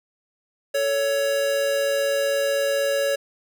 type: tone pair together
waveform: square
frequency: 443.1 / 558.9 Hz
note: A4 / C#5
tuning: +12 / +14 cents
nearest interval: major third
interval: 402 cents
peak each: -31 / -21 dBFS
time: 0.74-3.16 s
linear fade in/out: 10 ms
effects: none